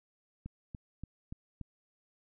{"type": "click train", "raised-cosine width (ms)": 5, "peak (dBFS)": -29, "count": 5, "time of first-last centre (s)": [0.46, 1.613], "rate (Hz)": 3.47, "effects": []}